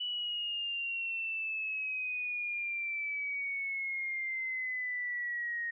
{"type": "exponential sweep", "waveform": "sine", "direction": "down", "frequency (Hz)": [2963, 1864.7], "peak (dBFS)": -33, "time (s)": [0, 5.71], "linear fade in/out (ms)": 10, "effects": []}